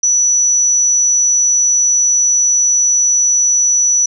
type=tone; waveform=sine; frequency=5920 Hz; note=F#8; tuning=in tune; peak=-9 dBFS; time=0.03-4.06 s; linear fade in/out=5 ms; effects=none